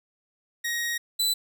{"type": "tone pair in turn", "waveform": "sawtooth", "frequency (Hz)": [1883, 3990], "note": ["A#6", "B7"], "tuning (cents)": [17, 17], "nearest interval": "octave + minor second", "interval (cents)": 1300, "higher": "second", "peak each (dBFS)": [-23, -19], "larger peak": "second", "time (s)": [[0.64, 0.98], [1.19, 1.34]], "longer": "first", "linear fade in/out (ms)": 10, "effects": []}